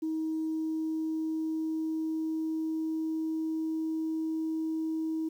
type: tone with pitch glide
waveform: sine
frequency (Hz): 317.2 to 319.2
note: D#4 to D#4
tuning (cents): +33 to +44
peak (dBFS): -28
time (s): 0.02-5.29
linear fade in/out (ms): 10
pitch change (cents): +11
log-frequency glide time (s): 0.26-4.4
effects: tanh soft clip ceiling -25 dBFS + 10-bit